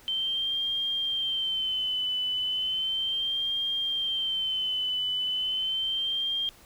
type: tone with vibrato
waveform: sine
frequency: 3100 Hz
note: G7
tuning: 20 cents flat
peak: -26 dBFS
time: 0.08-6.49 s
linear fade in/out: 0 ms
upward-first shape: sine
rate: 0.35 Hz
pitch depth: 57 cents each way
effects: pink hiss -54 dBFS RMS until 6.65 s